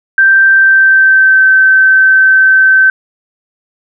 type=tone with pitch glide; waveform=sine; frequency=1568 to 1542 Hz; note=G6 to G6; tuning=0 to -29 cents; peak=-3 dBFS; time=0.18-2.9 s; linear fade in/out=2 ms; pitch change=-29 cents; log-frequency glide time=0.5-1.47 s; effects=none